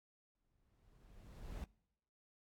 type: noise with exponential growth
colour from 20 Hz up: brown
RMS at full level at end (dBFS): -45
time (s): 0.35-1.64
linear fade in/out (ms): 1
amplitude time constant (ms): 280
effects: noise-tail reverb RT60 0.9 s tail -24 dB re dry + AAC 64 kbps